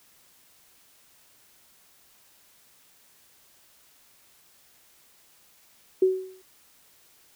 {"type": "tone with exponential decay", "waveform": "sine", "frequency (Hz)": 375.2, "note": "F#4", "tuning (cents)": 24, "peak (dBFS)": -14, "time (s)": [6.02, 6.42], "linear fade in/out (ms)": 5, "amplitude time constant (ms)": 85, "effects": ["white hiss -59 dBFS RMS until 7.35 s"]}